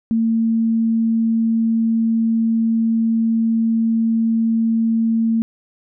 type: tone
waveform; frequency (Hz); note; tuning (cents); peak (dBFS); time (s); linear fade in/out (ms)
sine; 226.3; A3; +49; -14; 0.11-5.42; 0
effects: none